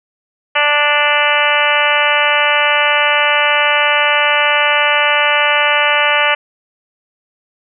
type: harmonic tone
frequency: 293.7 Hz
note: D4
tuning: in tune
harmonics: 2 / 3 / 4 / 5 / 6 / 7 / 8 / 9 / 10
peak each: -19 / -19 / -19 / -19 / -19 / -19 / -19 / -19 / -19 dBFS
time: 0.55-6.35 s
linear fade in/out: 10 ms
effects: none